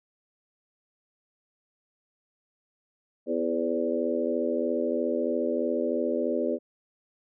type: harmonic tone with a mistuned harmonic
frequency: 83.1 Hz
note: E2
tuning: 15 cents sharp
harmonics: 3 / 4 / 5 / 6 / 7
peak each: -31 / -31 / -31 / -31 / -31 dBFS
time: 3.26-6.59 s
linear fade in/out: 50 ms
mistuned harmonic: 6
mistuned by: +31 cents
effects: none